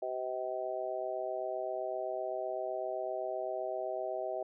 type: harmonic tone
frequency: 127.8 Hz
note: C3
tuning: 40 cents flat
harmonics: 3 / 4 / 5 / 6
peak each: -41 / -42 / -36 / -42 dBFS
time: 0.02-4.43 s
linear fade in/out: 5 ms
effects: none